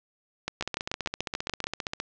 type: two click trains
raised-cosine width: 0.2 ms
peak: -13 / -12 dBFS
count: 22 / 9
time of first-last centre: 0.61-2.001 / 0.48-1.641 s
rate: 15.1 / 6.89 Hz
effects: low-pass 7000 Hz 12 dB/octave